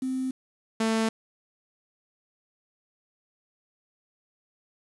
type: tone pair in turn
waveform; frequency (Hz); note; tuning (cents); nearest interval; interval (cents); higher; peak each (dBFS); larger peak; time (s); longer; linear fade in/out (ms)
sine / sawtooth; 260 / 222.9; C4 / A3; -11 / +23; minor third; 266; first; -26 / -19; second; 0.02-0.31 / 0.8-1.09; neither; 5
effects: resampled to 24000 Hz + 8-bit